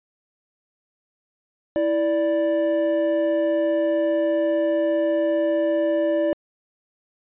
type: tone pair together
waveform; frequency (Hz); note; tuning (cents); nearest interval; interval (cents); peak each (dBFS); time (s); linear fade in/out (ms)
triangle; 328.7 / 586.4; E4 / D5; -5 / -3; minor seventh; 1002; -21 / -18; 1.76-6.33; 0
effects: resampled to 8000 Hz